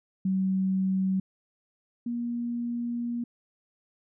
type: tone pair in turn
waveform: sine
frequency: 189.8 / 237.9 Hz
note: F#3 / A#3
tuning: +44 / +35 cents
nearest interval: major third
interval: 391 cents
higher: second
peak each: -23 / -28 dBFS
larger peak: first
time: 0.25-1.2 / 2.06-3.24 s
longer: second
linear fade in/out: 5 ms
effects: none